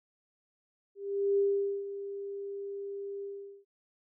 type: tone with ADSR envelope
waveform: sine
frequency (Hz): 398.9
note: G4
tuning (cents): +30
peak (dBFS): -23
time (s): 0.95-3.65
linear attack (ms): 430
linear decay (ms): 460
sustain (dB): -13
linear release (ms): 420
effects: none